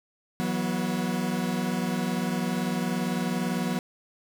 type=chord; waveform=40% pulse; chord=E suspended second; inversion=none; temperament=equal with one note detuned; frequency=164.81 / 185 / 242.7 Hz; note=E3 / F#3 / B3; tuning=0 / 0 / -30 cents; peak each=-33 / -28 / -29 dBFS; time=0.4-3.79 s; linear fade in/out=0 ms; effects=none